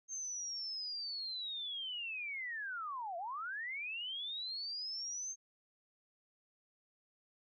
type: linear two-way sweep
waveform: sine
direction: down then up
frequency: 6400 to 659 to 6400 Hz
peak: -39 dBFS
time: 0.08-5.36 s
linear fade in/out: 50 ms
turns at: 3.17 s
effects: none